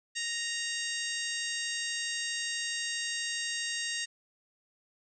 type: harmonic tone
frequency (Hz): 932.3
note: A#5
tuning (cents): 0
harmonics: 2 / 3 / 4 / 5 / 6 / 7 / 8 / 9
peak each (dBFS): -37 / -39 / -40 / -41 / -42 / -42 / -43 / -44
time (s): 0.15-4.06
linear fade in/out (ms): 20
effects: none